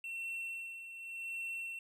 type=tone with tremolo; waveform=triangle; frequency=2708 Hz; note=E7; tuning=46 cents sharp; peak=-36 dBFS; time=0.04-1.79 s; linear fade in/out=2 ms; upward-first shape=sine; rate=0.88 Hz; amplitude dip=60%; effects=none